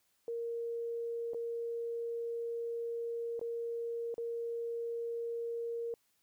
sine tone with dropouts, 466.2 Hz, A#4, in tune, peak -35 dBFS, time 0.28-5.94 s, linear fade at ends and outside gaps 1 ms, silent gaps 1.335-1.345 / 3.394-3.413 / 4.142-4.18 s, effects white hiss -75 dBFS RMS until 6.22 s

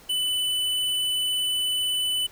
sine tone with hard clipping, 2994 Hz, F#7, 20 cents sharp, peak -24 dBFS, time 0.09-2.27 s, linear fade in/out 10 ms, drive 14 dB, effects pink hiss -51 dBFS RMS until 2.31 s

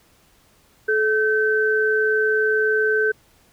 sine tone pair together, 431.9 / 1539.1 Hz, A4 / G6, -32 / -32 cents, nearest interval octave + minor seventh, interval 2200 cents, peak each -19 dBFS, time 0.88-3.12 s, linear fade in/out 10 ms, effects pink hiss -57 dBFS RMS until 3.52 s

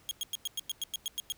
sawtooth tone bursts, 3270 Hz, G#7, 28 cents flat, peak -28 dBFS, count 11, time 0.09-1.321 s, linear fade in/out 0 ms, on 21 ms, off 100 ms, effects pink hiss -62 dBFS RMS until 1.37 s

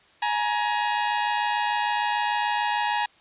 sawtooth tone pair together, 839 / 945.7 Hz, G#5 / A#5, +17 / +25 cents, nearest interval major second, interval 208 cents, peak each -21 / -22 dBFS, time 0.22-3.06 s, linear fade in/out 5 ms, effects white hiss -57 dBFS RMS until 3.2 s + resampled to 8000 Hz

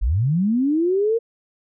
sine linear sweep, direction up, 41.2 to 469.7 Hz, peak -16 dBFS, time 0.01-1.19 s, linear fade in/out 20 ms, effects none

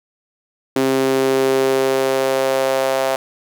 sawtooth tone with high-pass filter sweep, 133.2 Hz, C3, 31 cents sharp, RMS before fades -17 dBFS, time 0.76-3.16 s, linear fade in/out 2 ms, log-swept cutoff 320 to 610 Hz, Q 3.6, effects none

